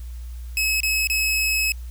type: tone with dropouts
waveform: sawtooth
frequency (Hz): 2573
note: E7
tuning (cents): -43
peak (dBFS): -16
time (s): 0.57-1.72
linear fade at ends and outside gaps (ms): 1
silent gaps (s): 0.804-0.832 / 1.072-1.099
effects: added 60 Hz sine -31 dBFS peak until 1.9 s + white hiss -53 dBFS RMS until 1.9 s